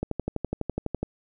click train, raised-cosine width 2 ms, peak -14 dBFS, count 13, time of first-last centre 0.03-1.03 s, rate 12 Hz, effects none

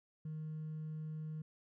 triangle tone with hard clipping, 155.56 Hz, D#3, in tune, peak -40 dBFS, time 0.25-1.42 s, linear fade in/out 5 ms, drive 2 dB, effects none

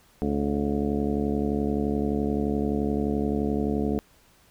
harmonic tone with a mistuned harmonic, 71.6 Hz, D2, 43 cents flat, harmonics 1 / 2 / 3 / 4 / 5 / 6 / 7 / 8 / 9 / 10, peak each -32 / -36 / -27 / -29 / -36 / -30 / -42 / -43 / -44 / -38 dBFS, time 0.22-3.99 s, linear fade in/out 0 ms, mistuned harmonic 7, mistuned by +86 cents, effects pink hiss -59 dBFS RMS until 4.5 s

